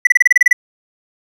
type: tone bursts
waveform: triangle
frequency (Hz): 1975.5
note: B6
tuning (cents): 0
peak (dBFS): -3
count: 10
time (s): 0.05-0.53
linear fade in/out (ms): 5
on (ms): 21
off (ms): 30
effects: none